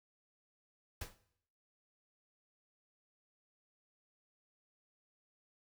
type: noise with exponential decay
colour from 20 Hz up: pink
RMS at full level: -40 dBFS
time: 1.01-1.19 s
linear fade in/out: 5 ms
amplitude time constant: 38 ms
effects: noise-tail reverb RT60 0.7 s tail -17 dB re dry